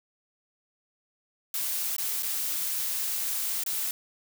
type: noise with dropouts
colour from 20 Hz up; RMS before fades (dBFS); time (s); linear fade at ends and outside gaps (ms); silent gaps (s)
blue; -30; 1.54-3.91; 2; 1.965-1.982 / 2.225-2.23 / 3.637-3.662
effects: none